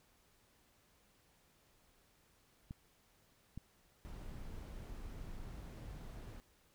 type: clicks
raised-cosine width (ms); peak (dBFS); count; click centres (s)
5; -33; 2; 2.709 / 3.576
type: noise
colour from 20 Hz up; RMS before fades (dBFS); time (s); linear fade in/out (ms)
brown; -48; 4.05-6.4; 0
effects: pink hiss -71 dBFS RMS until 6.74 s